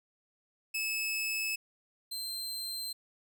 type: tone pair in turn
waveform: sawtooth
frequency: 2601 / 4129 Hz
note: E7 / C8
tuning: -24 / -24 cents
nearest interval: minor sixth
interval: 800 cents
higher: second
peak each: -28 / -33 dBFS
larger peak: first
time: 0.74-1.56 / 2.11-2.93 s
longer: neither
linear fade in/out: 10 ms
effects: none